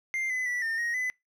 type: tone with pitch steps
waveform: triangle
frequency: 2098 / 2017 / 1961 / 1813 / 1878 / 2008 Hz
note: C7 / B6 / B6 / A#6 / A#6 / B6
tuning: +4 / +36 / -13 / -49 / +12 / +28 cents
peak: -26 dBFS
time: 0.14-1.1 s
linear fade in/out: 0 ms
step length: 160 ms
effects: noise-tail reverb RT60 0.2 s tail -25 dB re dry